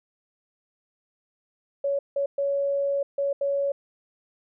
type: tone bursts at uneven times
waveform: sine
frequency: 560 Hz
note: C#5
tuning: 18 cents sharp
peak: -22 dBFS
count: 5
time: 1.84-1.99 / 2.16-2.26 / 2.38-3.03 / 3.18-3.33 / 3.41-3.72 s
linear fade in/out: 5 ms
effects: none